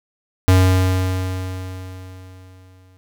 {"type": "tone with exponential decay", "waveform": "square", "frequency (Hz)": 92.9, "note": "F#2", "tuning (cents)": 7, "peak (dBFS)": -9, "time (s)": [0.48, 2.97], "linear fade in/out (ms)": 0, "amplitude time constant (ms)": 540, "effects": []}